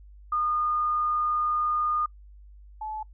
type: tone pair in turn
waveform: sine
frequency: 1221 / 863.4 Hz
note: D#6 / A5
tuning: -33 / -33 cents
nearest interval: tritone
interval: 600 cents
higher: first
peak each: -23 / -31 dBFS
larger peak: first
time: 0.32-2.06 / 2.81-3.03 s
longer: first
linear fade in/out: 5 ms
effects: noise-tail reverb RT60 0.1 s tail -24 dB re dry + added 50 Hz sine -46 dBFS peak until 3.13 s